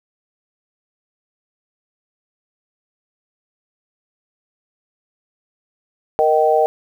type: chord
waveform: sine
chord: Eb major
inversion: second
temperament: equal with one note detuned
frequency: 466.2 / 622.3 / 772.8 Hz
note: Bb4 / Eb5 / G5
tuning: 0 / 0 / -25 cents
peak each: -16 dBFS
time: 6.19-6.66 s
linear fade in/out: 0 ms
effects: 8-bit